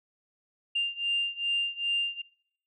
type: beating tone pair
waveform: sine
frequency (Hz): 2794 / 2796.5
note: F7 / F7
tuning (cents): 0 / +2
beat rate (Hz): 2.5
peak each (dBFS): -29 / -30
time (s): 0.75-2.22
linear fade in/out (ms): 10
effects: noise-tail reverb RT60 0.7 s tail -23 dB re dry + tanh soft clip ceiling -19 dBFS